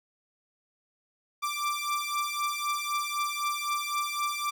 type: beating tone pair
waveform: sawtooth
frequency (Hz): 1174.7 / 1178.6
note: D6 / D6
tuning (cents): 0 / +6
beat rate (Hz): 3.9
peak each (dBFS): -28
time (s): 1.42-4.51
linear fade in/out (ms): 20
effects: none